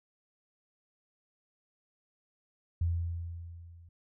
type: tone with level ramp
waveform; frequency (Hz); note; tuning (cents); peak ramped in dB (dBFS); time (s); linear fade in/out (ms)
sine; 84.9; F2; -48; -25 to -52; 2.81-3.89; 5
effects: none